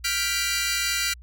15% pulse chord, G dominant seventh, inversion third, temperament equal with one note detuned, 1401 / 1568 / 1975.5 / 2349 Hz, F6 / G6 / B6 / D7, +5 / 0 / 0 / 0 cents, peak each -22 / -27 / -22 / -21 dBFS, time 0.04-1.14 s, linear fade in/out 10 ms, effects added 60 Hz sine -42 dBFS peak until 1.22 s

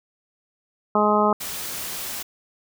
harmonic tone, 210 Hz, G#3, 19 cents sharp, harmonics 1 / 2 / 3 / 4 / 5 / 6, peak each -23 / -23 / -23 / -23 / -23 / -23 dBFS, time 0.95-1.33 s, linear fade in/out 2 ms
white noise, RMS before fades -31 dBFS, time 1.4-2.23 s, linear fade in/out 10 ms
effects none

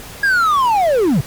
triangle linear sweep, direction down, 1659 to 113.8 Hz, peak -9 dBFS, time 0.23-1.21 s, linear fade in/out 5 ms, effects pink hiss -34 dBFS RMS until 1.26 s + MP3 96 kbps

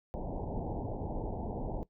pink low-pass noise, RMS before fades -37 dBFS, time 0.14-1.83 s, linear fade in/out 0 ms, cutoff 910 Hz, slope 96 dB/octave, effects noise-tail reverb RT60 0.1 s tail -18 dB re dry

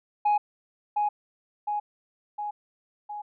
sine tone with echo, 833 Hz, G#5, 5 cents sharp, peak -17 dBFS, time 0.25-0.38 s, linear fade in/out 10 ms, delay 710 ms, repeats 4, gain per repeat -4 dB, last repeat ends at 3.22 s, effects tanh soft clip ceiling -18 dBFS

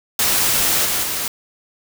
white noise with level steps, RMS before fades -17 / -20 / -23 dBFS, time 0.19-1.28 s, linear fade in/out 2 ms, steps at 0.85 / 1.03 s, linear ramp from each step 5 ms, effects none

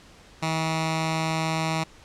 10% pulse tone with notch filter, 160.4 Hz, E3, 47 cents flat, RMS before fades -26 dBFS, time 0.42-1.84 s, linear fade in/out 10 ms, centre 430 Hz, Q 0.85, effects pink hiss -51 dBFS RMS until 2.04 s + low-pass 7000 Hz 12 dB/octave

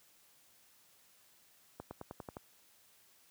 accelerating click train, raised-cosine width 1 ms, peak -29 dBFS, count 7, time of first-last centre 1.8-2.369 s, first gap 110 ms, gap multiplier 0.94, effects white hiss -66 dBFS RMS until 3.3 s + high-pass 60 Hz 12 dB/octave

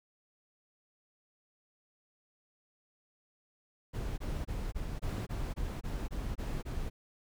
brown noise bursts, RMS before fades -36 dBFS, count 11, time 3.93-6.9 s, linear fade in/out 20 ms, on 250 ms, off 22 ms, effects none

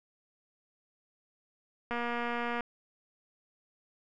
click train, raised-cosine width 0.5 ms, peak -20 dBFS, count 167, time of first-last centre 1.91-2.607 s, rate 238 Hz, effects none

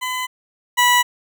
20% pulse tone pair in turn, 1011 / 979.4 Hz, B5 / B5, +40 / -15 cents, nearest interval minor second, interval 55 cents, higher first, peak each -17 / -7 dBFS, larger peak second, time 0.01-0.27 / 0.77-1.03 s, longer neither, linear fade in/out 20 ms, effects none

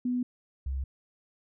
sine tone pair in turn, 247.7 / 66.75 Hz, B3 / C2, +5 / +35 cents, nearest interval octave + major seventh, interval 2270 cents, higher first, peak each -26 / -29 dBFS, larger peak first, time 0.05-0.23 / 0.66-0.84 s, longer neither, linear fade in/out 5 ms, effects none

